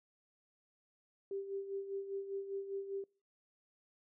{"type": "tone with tremolo", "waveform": "sine", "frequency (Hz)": 393.4, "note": "G4", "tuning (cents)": 6, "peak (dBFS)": -36, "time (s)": [1.31, 3.04], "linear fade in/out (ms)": 2, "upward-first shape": "sine", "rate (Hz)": 5, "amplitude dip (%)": 65, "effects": ["noise-tail reverb RT60 0.4 s tail -25 dB re dry"]}